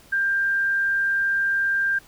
sine tone, 1590 Hz, G6, 24 cents sharp, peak -19 dBFS, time 0.12-1.99 s, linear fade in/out 10 ms, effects pink hiss -51 dBFS RMS until 2.07 s

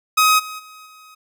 sawtooth tone with level steps, 1263 Hz, D#6, 26 cents sharp, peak -8 / -26 / -36 / -39 dBFS, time 0.17-1.15 s, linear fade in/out 10 ms, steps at 0.38 / 0.58 / 0.85 s, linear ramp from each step 20 ms, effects none

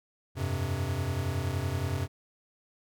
square chord, F suspended second, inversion none, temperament equal, 87.31 / 98 / 130.81 Hz, F2 / G2 / C3, 0 / 0 / 0 cents, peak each -34 dBFS, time 0.35-2.08 s, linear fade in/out 50 ms, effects none

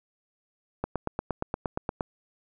click train, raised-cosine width 1 ms, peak -14 dBFS, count 11, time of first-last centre 0.84-2.008 s, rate 8.56 Hz, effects none

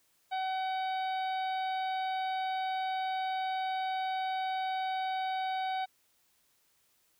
harmonic tone with a mistuned harmonic, 756 Hz, F#5, 37 cents sharp, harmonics 1 / 2 / 3 / 4 / 5 / 6, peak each -31 / -44 / -45 / -51 / -46 / -56 dBFS, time 0.31-5.86 s, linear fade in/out 20 ms, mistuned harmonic 6, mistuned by +32 cents, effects white hiss -71 dBFS RMS until 7.19 s

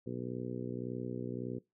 harmonic tone, 61.74 Hz, B1, in tune, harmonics 2 / 3 / 4 / 5 / 6 / 7 / 8, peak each -43 / -44 / -42 / -47 / -43 / -46 / -48 dBFS, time 0.06-1.59 s, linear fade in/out 10 ms, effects noise-tail reverb RT60 0.2 s tail -22 dB re dry

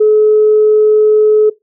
sine tone, 427.7 Hz, A4, 49 cents flat, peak -4 dBFS, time 0-1.5 s, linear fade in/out 10 ms, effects noise-tail reverb RT60 0.2 s tail -21 dB re dry + tanh soft clip ceiling 0 dBFS

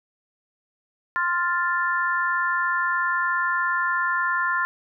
sine chord, F major, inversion second, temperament equal, 1046.5 / 1396.9 / 1760 Hz, C6 / F6 / A6, 0 / 0 / 0 cents, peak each -25 dBFS, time 1.16-4.65 s, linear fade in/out 0 ms, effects none

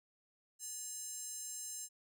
square tone with high-pass filter, 577 Hz, D5, 31 cents flat, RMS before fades -45 dBFS, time 0.59-1.89 s, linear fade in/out 50 ms, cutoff 7300 Hz, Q 4.4, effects none

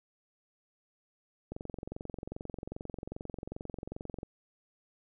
click train, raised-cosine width 2 ms, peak -26 dBFS, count 62, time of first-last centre 1.52-4.231 s, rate 22.5 Hz, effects none

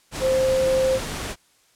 sine tone in noise, 524 Hz, C5, 2 cents sharp, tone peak -17 dBFS, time 0.2-1 s, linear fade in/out 50 ms, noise pink, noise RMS -30 dBFS, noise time 0.11-1.36 s, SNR +10 dB, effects white hiss -60 dBFS RMS until 1.75 s + low-pass 10000 Hz 12 dB/octave

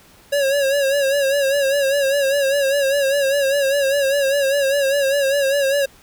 square tone with vibrato, 554.4 Hz, C#5, in tune, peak -16 dBFS, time 0.32-5.86 s, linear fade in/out 10 ms, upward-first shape sine, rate 5 Hz, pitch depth 64 cents each way, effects pink hiss -49 dBFS RMS until 6.02 s

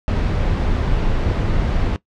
brown noise, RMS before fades -18 dBFS, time 0.08-1.96 s, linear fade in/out 0 ms, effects noise-tail reverb RT60 0.1 s tail -18 dB re dry + low-pass 4000 Hz 12 dB/octave

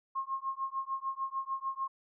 sine tone with tremolo, 1074 Hz, C6, 45 cents sharp, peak -29 dBFS, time 0.15-1.88 s, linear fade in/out 10 ms, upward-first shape triangle, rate 6.7 Hz, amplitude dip 100%, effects none

